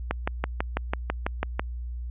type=click train; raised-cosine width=0.5 ms; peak=-10 dBFS; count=10; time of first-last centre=0.11-1.595 s; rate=6.06 Hz; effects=added 60 Hz sine -31 dBFS peak until 2.1 s + resampled to 8000 Hz